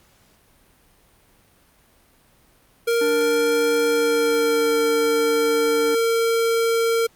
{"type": "tone with pitch glide", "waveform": "square", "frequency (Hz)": [466.2, 458.5], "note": ["A#4", "A#4"], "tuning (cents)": [0, -29], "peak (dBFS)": -18, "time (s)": [2.87, 7.07], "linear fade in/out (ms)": 10, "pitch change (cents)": -29, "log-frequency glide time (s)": [3.86, 4.79]}
{"type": "harmonic tone", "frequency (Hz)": 293.7, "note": "D4", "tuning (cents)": 0, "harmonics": [1, 3, 5, 6], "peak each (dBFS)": [-26, -36, -40, -42], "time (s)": [3.01, 5.95], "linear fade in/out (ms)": 5}
{"effects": ["pink hiss -57 dBFS RMS until 7.15 s", "Opus 48 kbps"]}